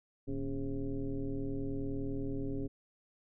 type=tone with frequency modulation; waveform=sine; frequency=148.6 Hz; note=D3; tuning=21 cents sharp; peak=-33 dBFS; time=0.27-2.68 s; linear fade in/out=20 ms; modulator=129 Hz; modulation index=2; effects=none